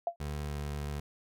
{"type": "tone with exponential decay", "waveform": "sine", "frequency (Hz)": 686, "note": "F5", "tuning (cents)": -31, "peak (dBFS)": -24, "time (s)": [0.07, 0.16], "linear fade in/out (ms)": 2, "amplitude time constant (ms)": 18}
{"type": "tone with pitch glide", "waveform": "25% pulse", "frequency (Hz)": [73.7, 72.77], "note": ["D2", "D2"], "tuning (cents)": [7, -15], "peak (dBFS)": -31, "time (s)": [0.2, 1], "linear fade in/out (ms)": 5, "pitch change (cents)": -22, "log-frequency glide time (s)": [0.46, 0.52]}
{"effects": []}